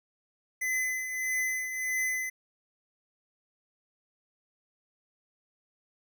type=tone with tremolo; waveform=square; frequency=2026 Hz; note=B6; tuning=44 cents sharp; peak=-27 dBFS; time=0.61-2.3 s; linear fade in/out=10 ms; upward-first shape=triangle; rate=1.6 Hz; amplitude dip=60%; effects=none